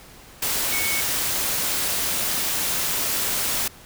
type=tone in noise; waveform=sine; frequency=2217 Hz; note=C#7; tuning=in tune; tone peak=-26 dBFS; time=0.72-1.01 s; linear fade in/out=5 ms; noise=white; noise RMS=-24 dBFS; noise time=0.42-3.68 s; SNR=-5 dB; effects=pink hiss -46 dBFS RMS until 3.85 s